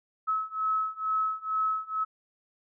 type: beating tone pair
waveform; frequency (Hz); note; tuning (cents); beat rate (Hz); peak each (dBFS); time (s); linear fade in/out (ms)
sine; 1290 / 1292.2; E6 / E6; -38 / -35; 2.2; -30 / -29; 0.27-2.05; 20
effects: none